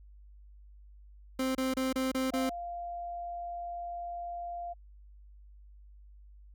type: tone bursts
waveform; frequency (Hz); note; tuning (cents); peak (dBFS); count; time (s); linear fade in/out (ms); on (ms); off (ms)
30% pulse; 261.6; C4; 0; -26; 6; 1.39-2.495; 5; 160; 29
type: tone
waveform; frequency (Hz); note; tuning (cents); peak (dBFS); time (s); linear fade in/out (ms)
sine; 696; F5; -6; -36; 2.32-4.74; 20
effects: added 50 Hz sine -51 dBFS peak until 6.54 s